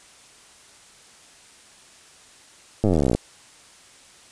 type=slowing click train; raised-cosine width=2 ms; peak=-7 dBFS; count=25; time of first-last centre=2.84-3.15 s; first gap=9 ms; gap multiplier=1.03; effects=white hiss -50 dBFS RMS until 4.31 s + resampled to 22050 Hz